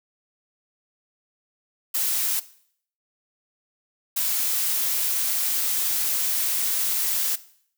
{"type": "noise bursts at uneven times", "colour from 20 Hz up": "blue", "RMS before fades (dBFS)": -24, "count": 2, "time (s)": [[1.94, 2.4], [4.16, 7.36]], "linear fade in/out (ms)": 10, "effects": ["noise-tail reverb RT60 0.6 s tail -17 dB re dry"]}